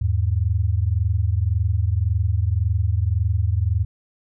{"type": "tone pair together", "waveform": "sine", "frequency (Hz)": [81.6, 103.43], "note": ["E2", "G#2"], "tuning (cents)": [-17, -7], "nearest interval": "major third", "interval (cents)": 410, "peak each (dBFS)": -20, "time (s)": [0.01, 3.85], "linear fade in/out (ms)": 10, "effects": []}